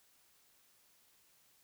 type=silence; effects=white hiss -69 dBFS RMS until 1.63 s